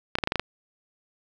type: clicks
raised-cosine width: 0.3 ms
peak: -8 dBFS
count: 7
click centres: 0.154 / 0.186 / 0.238 / 0.274 / 0.321 / 0.357 / 0.396 s
effects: none